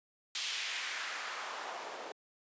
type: noise with band-pass filter sweep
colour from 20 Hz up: white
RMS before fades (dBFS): -40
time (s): 0.35-2.12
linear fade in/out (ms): 2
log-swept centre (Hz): 3500 to 530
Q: 1.3
effects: high-pass 300 Hz 12 dB/octave + resampled to 16000 Hz